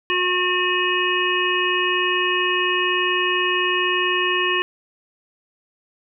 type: harmonic tone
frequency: 362.1 Hz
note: F#4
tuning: 37 cents flat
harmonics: 1 / 3 / 5 / 7 / 8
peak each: -24 / -24 / -24 / -24 / -24 dBFS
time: 0.1-4.62 s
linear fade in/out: 0 ms
effects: none